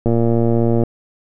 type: click train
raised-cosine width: 2 ms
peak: -4 dBFS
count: 91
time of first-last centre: 0.06-0.836 s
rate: 116 Hz
effects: none